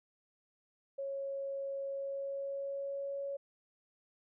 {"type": "tone with pitch glide", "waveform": "sine", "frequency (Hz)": [550, 557.4], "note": ["C#5", "C#5"], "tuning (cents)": [-14, 9], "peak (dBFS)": -36, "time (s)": [0.98, 3.37], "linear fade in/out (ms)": 10, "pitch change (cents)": 23, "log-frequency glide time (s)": [1.87, 3.22], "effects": []}